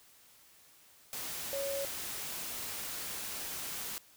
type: tone in noise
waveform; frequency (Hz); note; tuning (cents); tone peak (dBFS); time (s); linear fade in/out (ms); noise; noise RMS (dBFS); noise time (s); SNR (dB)
sine; 555; C#5; +2; -34; 1.53-1.85; 0; white; -40; 1.13-3.98; +3
effects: white hiss -61 dBFS RMS until 4.16 s